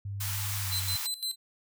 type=tone with pitch glide; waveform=sine; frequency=99.8 to 94.96 Hz; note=G2 to F#2; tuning=+32 to +45 cents; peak=-33 dBFS; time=0.05-0.96 s; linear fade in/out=5 ms; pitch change=-87 cents; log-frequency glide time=0.63-0.69 s
type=high-pass noise; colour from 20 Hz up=white; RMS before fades=-35 dBFS; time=0.2-1.07 s; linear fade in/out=10 ms; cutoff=780 Hz; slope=48 dB/octave
type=tone with tremolo; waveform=sawtooth; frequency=4051 Hz; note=B7; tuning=43 cents sharp; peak=-27 dBFS; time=0.71-1.36 s; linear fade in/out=20 ms; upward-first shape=square; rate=5.8 Hz; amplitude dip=80%
effects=none